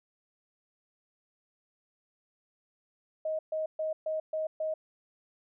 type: tone bursts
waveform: sine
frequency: 628 Hz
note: D#5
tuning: 16 cents sharp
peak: -29 dBFS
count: 6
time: 3.25-4.74 s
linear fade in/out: 5 ms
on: 140 ms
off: 130 ms
effects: none